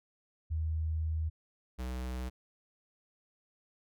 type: tone pair in turn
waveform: sine / square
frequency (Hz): 79.4 / 63.02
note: D#2 / B1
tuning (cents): +36 / +36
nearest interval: major third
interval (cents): 400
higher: first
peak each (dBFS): -30 / -36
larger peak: first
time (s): 0.5-1.3 / 1.78-2.3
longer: first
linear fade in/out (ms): 20
effects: none